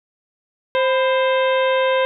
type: harmonic tone with a mistuned harmonic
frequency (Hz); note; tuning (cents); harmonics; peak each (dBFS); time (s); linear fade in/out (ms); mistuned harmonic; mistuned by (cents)
525; C5; +6; 1 / 2 / 3 / 4 / 5 / 6 / 7; -16 / -22 / -26 / -28 / -30 / -32 / -33; 0.75-2.05; 0; 2; -80
effects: none